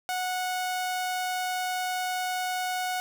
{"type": "tone", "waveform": "sawtooth", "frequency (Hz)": 735, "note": "F#5", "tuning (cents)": -12, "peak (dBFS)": -24, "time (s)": [0.09, 3], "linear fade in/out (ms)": 0, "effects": []}